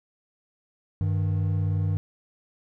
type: tone pair together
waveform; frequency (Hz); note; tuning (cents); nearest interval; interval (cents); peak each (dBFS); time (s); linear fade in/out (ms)
triangle; 98 / 155.57; G2 / D#3; 0 / 0; minor sixth; 800; -21 / -27; 1.01-1.97; 0
effects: none